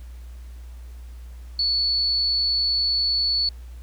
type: tone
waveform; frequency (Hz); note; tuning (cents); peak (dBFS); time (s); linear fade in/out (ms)
sine; 4435; C#8; 0; -19; 1.59-3.49; 2
effects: added 60 Hz sine -36 dBFS peak until 3.82 s + pink hiss -56 dBFS RMS until 3.82 s